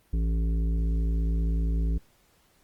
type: harmonic tone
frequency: 55.2 Hz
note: A1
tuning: 6 cents sharp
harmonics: 1 / 3 / 5 / 7 / 8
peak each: -23 / -33 / -40 / -47 / -49 dBFS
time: 0.13-1.98 s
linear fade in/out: 5 ms
effects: pink hiss -64 dBFS RMS until 2.63 s + Opus 32 kbps